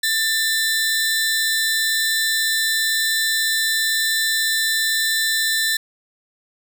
sawtooth tone pair together, 1781 / 4003 Hz, A6 / B7, +21 / +23 cents, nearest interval octave + major second, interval 1402 cents, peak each -16 / -19 dBFS, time 0.03-5.77 s, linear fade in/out 5 ms, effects none

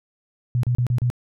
sine tone bursts, 122.5 Hz, B2, 14 cents flat, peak -17 dBFS, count 5, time 0.55-1.101 s, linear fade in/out 0 ms, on 83 ms, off 34 ms, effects none

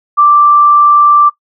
sine tone, 1174.7 Hz, D6, in tune, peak -3 dBFS, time 0.17-1.3 s, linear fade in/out 20 ms, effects noise-tail reverb RT60 0.1 s tail -19 dB re dry

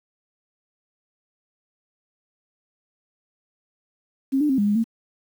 sine tone with pitch steps, 269.5 / 298.1 / 265.4 / 204.6 / 206.6 / 227.1 Hz, C#4 / D4 / C4 / G#3 / G#3 / A#3, -49 / +26 / +25 / -26 / -9 / -45 cents, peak -17 dBFS, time 4.32-4.842 s, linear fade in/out 20 ms, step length 87 ms, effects 8-bit

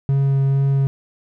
triangle tone with vibrato, 137.2 Hz, C#3, 17 cents flat, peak -12 dBFS, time 0.09-0.87 s, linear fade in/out 0 ms, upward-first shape sine, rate 2.2 Hz, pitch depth 9 cents each way, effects none

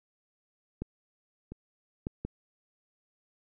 clicks, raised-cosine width 3 ms, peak -21 / -28 / -20 / -21 dBFS, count 4, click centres 0.82 / 1.52 / 2.069 / 2.25 s, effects none

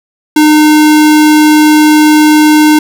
square tone, 304.6 Hz, D#4, 37 cents flat, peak -3 dBFS, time 0.36-2.79 s, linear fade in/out 5 ms, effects none

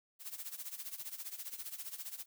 blue noise with tremolo, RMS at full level -42 dBFS, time 0.19-2.26 s, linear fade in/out 50 ms, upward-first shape sine, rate 15 Hz, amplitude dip 80%, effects none

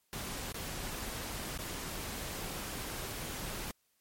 pink noise with dropouts, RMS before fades -40 dBFS, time 0.13-3.71 s, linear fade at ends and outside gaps 0 ms, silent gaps 0.521-0.544 / 1.576-1.589 s, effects white hiss -75 dBFS RMS until 4 s + MP3 64 kbps

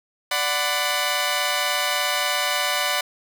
10% pulse chord, B minor, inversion first, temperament equal with one note detuned, 587.3 / 740 / 1005.6 Hz, D5 / F#5 / B5, 0 / 0 / +31 cents, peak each -17 dBFS, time 0.31-3.01 s, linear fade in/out 5 ms, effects none

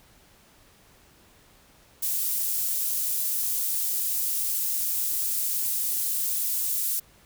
pink high-pass noise, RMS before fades -27 dBFS, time 2.02-7 s, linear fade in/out 10 ms, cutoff 12000 Hz, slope 12 dB/octave, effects pink hiss -57 dBFS RMS until 7.25 s

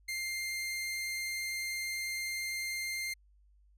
sawtooth tone, 2103 Hz, C7, 8 cents sharp, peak -31 dBFS, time 0.08-3.14 s, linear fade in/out 10 ms, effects added 50 Hz sine -61 dBFS peak until 3.77 s + resampled to 32000 Hz

